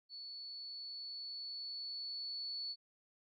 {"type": "tone with level ramp", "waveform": "sine", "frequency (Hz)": 4435, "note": "C#8", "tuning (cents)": 0, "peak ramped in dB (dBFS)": [-46, -39], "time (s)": [0.09, 2.76], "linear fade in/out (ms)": 50, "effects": []}